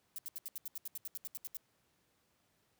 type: noise bursts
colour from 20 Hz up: violet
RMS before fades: -42 dBFS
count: 15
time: 0.16-1.57 s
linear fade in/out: 0 ms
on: 24 ms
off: 75 ms
effects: pink hiss -75 dBFS RMS until 2.79 s + high-pass 80 Hz 12 dB/octave